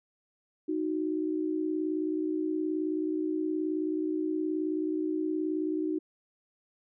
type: tone pair together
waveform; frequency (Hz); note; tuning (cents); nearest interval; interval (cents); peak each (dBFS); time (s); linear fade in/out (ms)
sine; 311.1 / 370; D#4 / F#4; 0 / 0; minor third; 300; -29 / -33; 0.68-5.99; 10
effects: none